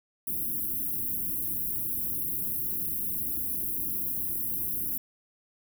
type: band-stop noise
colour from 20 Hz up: white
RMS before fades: -31 dBFS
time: 0.27-4.98 s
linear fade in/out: 5 ms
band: 350 to 11000 Hz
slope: 48 dB/octave
effects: none